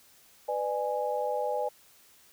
sine chord, G# diminished, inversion first, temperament just, 498.4 / 598 / 830.6 Hz, B4 / D5 / G#5, +16 / +31 / 0 cents, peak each -32 dBFS, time 0.48-1.69 s, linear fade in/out 10 ms, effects white hiss -59 dBFS RMS until 2.32 s

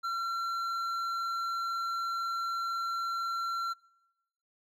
triangle tone with hard clipping, 1361 Hz, F6, 45 cents flat, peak -32 dBFS, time 0.03-3.74 s, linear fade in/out 20 ms, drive 10 dB, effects noise-tail reverb RT60 1.0 s tail -24 dB re dry

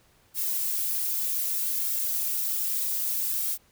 violet noise with flanger, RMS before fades -28 dBFS, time 0.34-3.58 s, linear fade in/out 50 ms, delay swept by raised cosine 2 to 3.5 ms, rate 0.64 Hz, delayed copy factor -0.8, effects pink hiss -62 dBFS RMS until 3.71 s

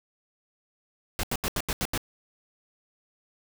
pink noise bursts, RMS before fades -28 dBFS, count 7, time 1.19-1.977 s, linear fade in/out 0 ms, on 43 ms, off 81 ms, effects none

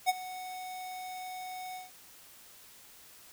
square tone with ADSR envelope, 740 Hz, F#5, in tune, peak -22 dBFS, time 0.06-1.91 s, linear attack 32 ms, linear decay 28 ms, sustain -18 dB, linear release 160 ms, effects white hiss -55 dBFS RMS until 3.32 s

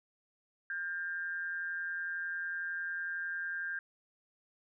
sine tone with amplitude modulation, 1600 Hz, G6, 35 cents sharp, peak -32 dBFS, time 0.7-3.79 s, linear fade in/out 2 ms, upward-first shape sine, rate 171 Hz, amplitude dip 60%, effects none

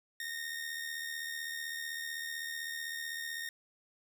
sawtooth tone with amplitude modulation, 1844 Hz, A#6, 19 cents flat, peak -32 dBFS, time 0.2-3.49 s, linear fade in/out 2 ms, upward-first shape sine, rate 75.8 Hz, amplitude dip 50%, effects none

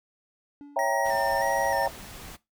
triangle tone with exponential decay, 287.1 Hz, D4, 39 cents flat, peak -37 dBFS, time 0.61-1.26 s, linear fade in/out 0 ms, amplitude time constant 140 ms
sine chord, C# diminished seventh, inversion none, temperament equal, 554.4 / 659.3 / 784 / 932.3 Hz, C#5 / E5 / G5 / Bb5, 0 / 0 / 0 / 0 cents, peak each -28 dBFS, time 0.76-1.88 s, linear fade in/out 5 ms
square tone with vibrato, 1852 Hz, A#6, 12 cents flat, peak -33 dBFS, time 0.79-1.86 s, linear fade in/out 0 ms, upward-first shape square, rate 1.6 Hz, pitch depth 47 cents each way
pink noise, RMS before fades -43 dBFS, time 1.04-2.37 s, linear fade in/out 20 ms
effects noise-tail reverb RT60 0.2 s tail -18 dB re dry

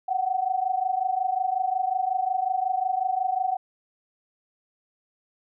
sine tone pair together, 735 / 760.5 Hz, F#5 / F#5, -12 / +47 cents, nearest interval minor second, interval 59 cents, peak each -26 / -25 dBFS, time 0.08-3.57 s, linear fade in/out 10 ms, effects none

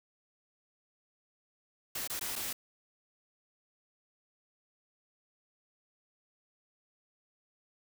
white noise with dropouts, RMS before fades -37 dBFS, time 1.95-2.53 s, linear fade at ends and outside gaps 5 ms, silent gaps 2.075-2.098 / 2.195-2.21 / 2.356-2.36 s, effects none

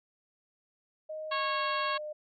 sine tone with pitch glide, 622.3 to 605.3 Hz, D#5 to D#5, 0 to -48 cents, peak -36 dBFS, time 1.09-2.13 s, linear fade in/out 10 ms, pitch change -48 cents, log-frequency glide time 1.38-1.62 s
harmonic tone, 549 Hz, C#5, 17 cents flat, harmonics 2 / 3 / 4 / 5 / 6 / 7 / 8, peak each -31 / -37 / -42 / -39 / -41 / -43 / -43 dBFS, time 1.31-1.98 s, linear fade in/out 10 ms
effects none

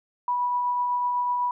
sine tone with tremolo, 980 Hz, B5, 14 cents flat, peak -21 dBFS, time 0.28-1.51 s, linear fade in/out 2 ms, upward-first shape triangle, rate 8 Hz, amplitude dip 25%, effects none

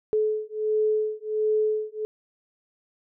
sine beating tone pair, 429.3 / 430.7 Hz, A4 / A4, -43 / -37 cents, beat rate 1.4 Hz, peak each -25 dBFS, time 0.13-2.05 s, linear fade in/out 0 ms, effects none

